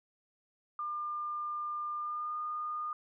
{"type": "tone with pitch glide", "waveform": "sine", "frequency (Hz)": [1200, 1220.3], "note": ["D6", "D#6"], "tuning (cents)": [37, -34], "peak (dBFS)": -34, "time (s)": [0.79, 2.93], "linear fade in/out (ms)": 2, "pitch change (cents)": 29, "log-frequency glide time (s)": [1.98, 2.37], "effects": []}